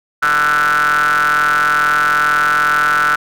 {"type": "ring-modulated tone", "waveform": "square", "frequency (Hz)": 73.1, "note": "D2", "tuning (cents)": -7, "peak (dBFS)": -9, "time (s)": [0.22, 3.16], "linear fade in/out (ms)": 10, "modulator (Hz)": 1410, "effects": []}